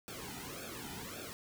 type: noise with flanger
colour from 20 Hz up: pink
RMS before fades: -45 dBFS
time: 0.08-1.33 s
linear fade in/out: 0 ms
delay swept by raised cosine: 1 to 1.84 ms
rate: 1.8 Hz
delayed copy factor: -1
effects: none